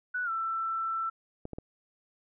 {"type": "tone with pitch glide", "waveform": "sine", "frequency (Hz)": [1480, 1333.9], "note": ["F#6", "E6"], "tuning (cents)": [0, 20], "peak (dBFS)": -29, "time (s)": [0.14, 1.1], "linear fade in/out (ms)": 10, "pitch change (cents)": -180, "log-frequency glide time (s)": [0.24, 0.3]}
{"type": "clicks", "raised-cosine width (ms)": 2, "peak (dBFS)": -25, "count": 3, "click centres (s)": [1.454, 1.533, 1.585]}
{"effects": []}